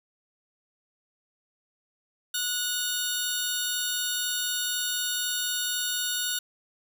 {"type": "tone pair together", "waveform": "15% pulse", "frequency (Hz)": [1464, 3682], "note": ["F#6", "A#7"], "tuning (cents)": [-19, -22], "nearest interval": "octave + major third", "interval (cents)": 1597, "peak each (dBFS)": [-24, -22], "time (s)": [2.34, 6.39], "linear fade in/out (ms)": 5, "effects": []}